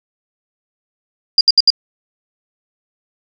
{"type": "tone bursts", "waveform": "sine", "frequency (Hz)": 4829, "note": "D8", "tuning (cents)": 47, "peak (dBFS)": -5, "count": 4, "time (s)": [1.38, 1.703], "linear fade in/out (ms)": 2, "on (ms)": 29, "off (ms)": 69, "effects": []}